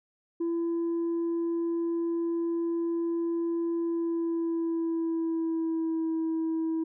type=tone with pitch glide; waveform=sine; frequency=336.6 to 323.8 Hz; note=E4 to E4; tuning=+36 to -31 cents; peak=-24 dBFS; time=0.4-6.84 s; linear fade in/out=10 ms; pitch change=-67 cents; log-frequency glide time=3.78-6.12 s; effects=tanh soft clip ceiling -25 dBFS